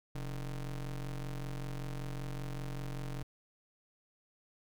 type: ring-modulated tone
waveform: square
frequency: 77 Hz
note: D#2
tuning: 17 cents flat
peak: -35 dBFS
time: 0.15-3.23 s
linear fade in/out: 5 ms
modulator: 54.4 Hz
effects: none